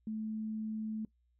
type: tone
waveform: sine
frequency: 217.7 Hz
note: A3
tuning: 18 cents flat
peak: -35 dBFS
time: 0.07-1.05 s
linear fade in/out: 2 ms
effects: noise-tail reverb RT60 0.1 s tail -20 dB re dry + added 60 Hz sine -70 dBFS peak until 1.39 s